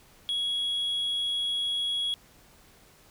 sine tone, 3331 Hz, G#7, 4 cents sharp, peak -24 dBFS, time 0.29-2.14 s, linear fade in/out 0 ms, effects tanh soft clip ceiling -25 dBFS + pink hiss -57 dBFS RMS until 3.1 s

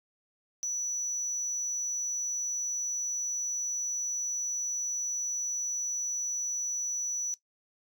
sine tone, 5920 Hz, F#8, in tune, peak -27 dBFS, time 0.63-7.34 s, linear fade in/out 0 ms, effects noise-tail reverb RT60 0.1 s tail -18 dB re dry + tanh soft clip ceiling -29 dBFS

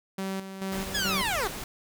sawtooth tone with tremolo, 192.3 Hz, G3, 33 cents flat, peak -26 dBFS, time 0.18-1.22 s, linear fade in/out 5 ms, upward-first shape square, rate 2.3 Hz, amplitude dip 60%
pink noise, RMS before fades -37 dBFS, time 0.72-1.64 s, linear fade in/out 2 ms
15% pulse linear sweep, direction down, 1737 to 346 Hz, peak -20 dBFS, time 0.94-1.48 s, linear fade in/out 10 ms
effects none

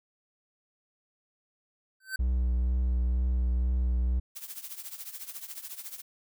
square tone with exponential growth, 1541 Hz, G6, 30 cents flat, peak -28 dBFS, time 2-2.16 s, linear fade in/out 5 ms, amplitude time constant 33 ms
triangle tone with vibrato, 61.74 Hz, B1, in tune, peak -22 dBFS, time 2.19-4.2 s, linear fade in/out 10 ms, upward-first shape triangle, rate 2.1 Hz, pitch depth 28 cents each way
blue noise with tremolo, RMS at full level -38 dBFS, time 4.35-6.02 s, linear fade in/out 20 ms, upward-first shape triangle, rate 14 Hz, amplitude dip 85%
effects none

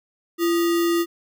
sine tone with sample-and-hold, 340 Hz, F4, 46 cents flat, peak -17 dBFS, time 0.38-1.06 s, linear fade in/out 50 ms, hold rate 1575 Hz, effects none

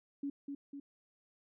sine tone with echo, 281.4 Hz, C#4, 26 cents sharp, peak -35 dBFS, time 0.23-0.3 s, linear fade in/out 5 ms, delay 250 ms, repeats 2, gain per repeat -4 dB, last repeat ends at 0.8 s, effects none

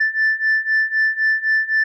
sine beating tone pair, 1760 / 1763.9 Hz, A6 / A6, 0 / +4 cents, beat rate 3.9 Hz, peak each -18 / -16 dBFS, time 0-1.84 s, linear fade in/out 10 ms, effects tanh soft clip ceiling -11 dBFS

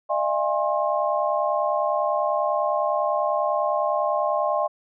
sine tone cluster, 606 / 676 / 818 / 1067 Hz, D#5 / E5 / G#5 / C6, -46 / +43 / -26 / +34 cents, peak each -24 / -26 / -28 / -26 dBFS, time 0.09-4.68 s, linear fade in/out 20 ms, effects none

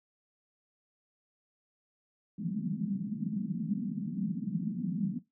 white band-pass noise, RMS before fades -34 dBFS, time 2.38-5.19 s, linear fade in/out 5 ms, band 170 to 220 Hz, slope 48 dB/octave, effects noise-tail reverb RT60 0.2 s tail -17 dB re dry

